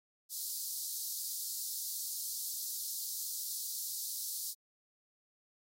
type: high-pass noise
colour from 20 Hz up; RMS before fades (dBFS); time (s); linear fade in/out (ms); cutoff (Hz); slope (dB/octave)
white; -39; 0.29-4.55; 50; 4100; 48
effects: AAC 48 kbps